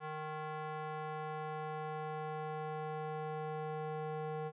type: tone with band-pass filter sweep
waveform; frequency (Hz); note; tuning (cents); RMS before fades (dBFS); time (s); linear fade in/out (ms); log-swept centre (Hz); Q
square; 154.6; D#3; -11; -41; 0-4.52; 50; 1000 to 600; 1.3
effects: resampled to 8000 Hz